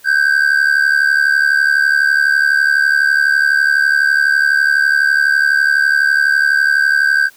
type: ring-modulated tone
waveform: triangle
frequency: 1568 Hz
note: G6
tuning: in tune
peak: -5 dBFS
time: 0.04-7.3 s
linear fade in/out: 50 ms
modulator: 36 Hz
effects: white hiss -47 dBFS RMS until 7.36 s